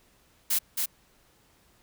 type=noise with echo; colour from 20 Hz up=blue; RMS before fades=-25 dBFS; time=0.5-0.59 s; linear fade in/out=10 ms; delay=270 ms; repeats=1; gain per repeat=-3 dB; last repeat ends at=0.86 s; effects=pink hiss -63 dBFS RMS until 1.82 s